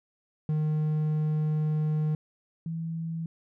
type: tone pair in turn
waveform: triangle / sine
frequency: 153.6 / 163.96 Hz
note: D#3 / E3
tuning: -22 / -9 cents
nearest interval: minor second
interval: 113 cents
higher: second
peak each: -22 / -30 dBFS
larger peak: first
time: 0.49-2.15 / 2.66-3.26 s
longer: first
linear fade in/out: 2 ms
effects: none